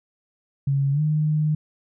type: tone with pitch glide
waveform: sine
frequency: 138.59 to 152.89 Hz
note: C#3 to D#3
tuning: 0 to -30 cents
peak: -18 dBFS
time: 0.67-1.55 s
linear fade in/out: 5 ms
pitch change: +170 cents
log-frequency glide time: 0.92-1.01 s
effects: none